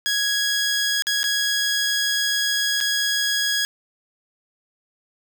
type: tone with dropouts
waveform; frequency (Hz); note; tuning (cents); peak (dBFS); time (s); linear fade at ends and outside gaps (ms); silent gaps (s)
15% pulse; 1661.2; G#6; 0; -13; 0.06-3.65; 0; 1.022-1.069 / 1.231-1.241 / 2.804-2.81
effects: none

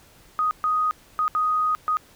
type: tone bursts at uneven times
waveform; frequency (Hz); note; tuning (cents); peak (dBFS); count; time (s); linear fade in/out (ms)
sine; 1247; D#6; +3; -19; 5; 0.39-0.51 / 0.64-0.91 / 1.19-1.28 / 1.35-1.75 / 1.88-1.97; 0
effects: pink hiss -53 dBFS RMS until 2.15 s

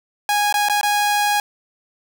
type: tone with dropouts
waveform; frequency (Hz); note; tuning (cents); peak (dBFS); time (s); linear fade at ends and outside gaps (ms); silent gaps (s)
sawtooth; 826; G#5; -10; -12; 0.29-1.4; 1; 0.526-0.541 / 0.686-0.697 / 0.812-0.831
effects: none

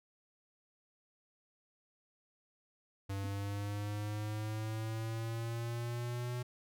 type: exponential sweep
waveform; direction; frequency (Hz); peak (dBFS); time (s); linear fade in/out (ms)
square; up; 98 to 123.47; -37; 3.09-6.43; 10
type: tone with exponential decay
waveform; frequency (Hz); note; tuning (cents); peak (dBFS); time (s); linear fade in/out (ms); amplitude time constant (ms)
sine; 261.6; C4; 0; -39; 3.24-3.34; 2; 20
effects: none

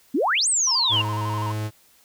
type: exponential two-way sweep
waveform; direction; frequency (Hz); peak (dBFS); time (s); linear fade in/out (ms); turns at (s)
sine; up then down; 233.1 to 8820 to 2707; -18; 0.14-1.02; 10; 0.48
type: tone with vibrato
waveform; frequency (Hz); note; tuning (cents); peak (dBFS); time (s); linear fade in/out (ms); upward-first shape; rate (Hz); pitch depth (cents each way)
triangle; 987.8; B5; 0; -26; 0.67-1.52; 5; square; 12; 90
type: tone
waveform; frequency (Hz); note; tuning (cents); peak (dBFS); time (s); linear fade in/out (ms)
45% pulse; 107.1; A2; -46; -25; 0.89-1.71; 50
effects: white hiss -57 dBFS RMS until 2.04 s

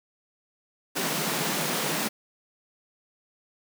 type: high-pass noise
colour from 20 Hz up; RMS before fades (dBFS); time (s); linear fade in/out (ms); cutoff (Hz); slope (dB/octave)
pink; -28; 0.95-2.09; 20; 140; 96
effects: none

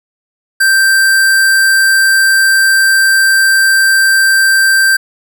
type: tone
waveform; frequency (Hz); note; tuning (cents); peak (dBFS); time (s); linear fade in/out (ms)
square; 1568; G6; 0; -7; 0.6-4.97; 10
effects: none

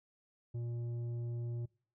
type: tone with tanh clipping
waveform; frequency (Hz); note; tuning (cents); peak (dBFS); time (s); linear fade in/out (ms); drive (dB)
sine; 118.6; A#2; +30; -38; 0.54-1.66; 10; 8
effects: noise-tail reverb RT60 0.4 s tail -23 dB re dry

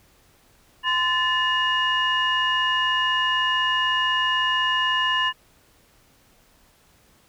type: tone cluster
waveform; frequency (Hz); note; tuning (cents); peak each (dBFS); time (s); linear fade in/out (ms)
sine; 1026 / 1752 / 2866; C6 / A6 / F7; -34 / -8 / +44; -23; 0.83-5.33; 50
effects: tanh soft clip ceiling -11 dBFS + pink hiss -58 dBFS RMS until 7.28 s

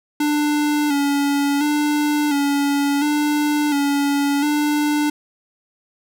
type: tone with vibrato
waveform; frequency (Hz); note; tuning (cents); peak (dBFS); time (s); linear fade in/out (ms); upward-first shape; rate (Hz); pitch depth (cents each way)
square; 290; D4; -22; -17; 0.2-5.1; 5; square; 0.71; 39
effects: none

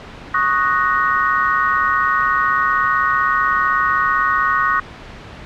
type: chord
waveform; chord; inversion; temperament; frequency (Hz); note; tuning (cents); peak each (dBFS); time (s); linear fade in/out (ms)
sine; D# minor seventh; third; equal; 1108.7 / 1244.5 / 1480 / 1864.7; C#6 / D#6 / F#6 / A#6; 0 / 0 / 0 / 0; -18 / -19 / -20 / -20; 0.34-4.8; 5
effects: pink hiss -35 dBFS RMS until 5.45 s + low-pass 3000 Hz 12 dB/octave

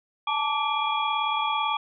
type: tone cluster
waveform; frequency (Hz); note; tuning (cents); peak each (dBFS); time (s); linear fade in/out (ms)
sine; 858 / 896 / 1161 / 2390 / 3335; A5 / A5 / D6 / D7 / G#7; -44 / +31 / -20 / +30 / +7; -29 / -30 / -27 / -33 / -32; 0.27-1.77; 5
effects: none

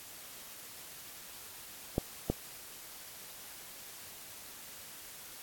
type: clicks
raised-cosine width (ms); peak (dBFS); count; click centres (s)
2; -15; 2; 1.981 / 2.3
effects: white hiss -49 dBFS RMS until 5.42 s + AAC 64 kbps

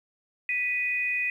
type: tone pair together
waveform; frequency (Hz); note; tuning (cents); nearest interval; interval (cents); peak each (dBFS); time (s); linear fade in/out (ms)
sine; 1975.5 / 2489; B6 / D#7; 0 / 0; major third; 400; -30 / -26; 0.49-1.3; 2
effects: 10-bit

